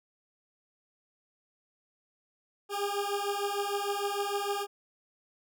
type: beating tone pair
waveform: 20% pulse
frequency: 401.3 / 407.9 Hz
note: G4 / G#4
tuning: +41 / -31 cents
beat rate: 6.6 Hz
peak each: -28 dBFS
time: 2.69-4.67 s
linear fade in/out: 50 ms
effects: none